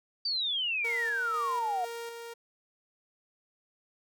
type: exponential sweep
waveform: sine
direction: down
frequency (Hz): 4699 to 700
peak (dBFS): -28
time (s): 0.25-1.85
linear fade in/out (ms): 5
type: tone with tremolo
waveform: sawtooth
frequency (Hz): 466.3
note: A#4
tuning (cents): +1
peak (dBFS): -33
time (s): 0.84-2.34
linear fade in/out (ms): 10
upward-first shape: square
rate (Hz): 2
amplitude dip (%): 35
effects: none